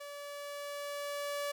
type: tone with level ramp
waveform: sawtooth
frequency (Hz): 575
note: D5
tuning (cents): -37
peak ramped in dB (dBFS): -40 to -30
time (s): 0-1.52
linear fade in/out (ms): 10
effects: none